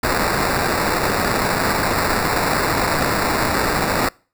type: noise with sample-and-hold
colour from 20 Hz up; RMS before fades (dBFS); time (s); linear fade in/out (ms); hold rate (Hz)
blue; -19; 0.03-4.09; 5; 3150
effects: noise-tail reverb RT60 0.4 s tail -26 dB re dry